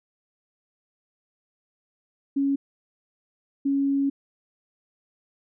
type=tone bursts at uneven times; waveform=sine; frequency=277.2 Hz; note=C#4; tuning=in tune; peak=-20 dBFS; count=2; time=2.36-2.56 / 3.65-4.1 s; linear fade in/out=10 ms; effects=none